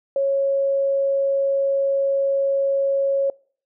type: tone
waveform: sine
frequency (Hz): 550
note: C#5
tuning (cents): -14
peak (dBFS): -17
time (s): 0.16-3.3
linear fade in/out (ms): 2
effects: noise-tail reverb RT60 0.5 s tail -25 dB re dry